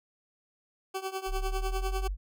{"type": "tone with tremolo", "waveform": "20% pulse", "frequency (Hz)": 381.8, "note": "G4", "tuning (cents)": -46, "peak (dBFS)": -25, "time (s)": [0.94, 2.08], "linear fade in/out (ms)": 10, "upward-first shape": "triangle", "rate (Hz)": 10, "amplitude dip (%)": 90}
{"type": "exponential sweep", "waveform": "sine", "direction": "up", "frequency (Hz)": [32.7, 49], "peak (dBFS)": -29, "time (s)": [1.26, 2.17], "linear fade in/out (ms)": 50}
{"effects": []}